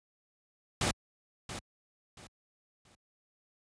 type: noise with echo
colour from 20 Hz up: pink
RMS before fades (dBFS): -29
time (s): 0.81-0.91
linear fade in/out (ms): 2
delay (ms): 680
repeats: 3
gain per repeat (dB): -11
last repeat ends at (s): 2.95
effects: high-pass 60 Hz 12 dB/octave + resampled to 22050 Hz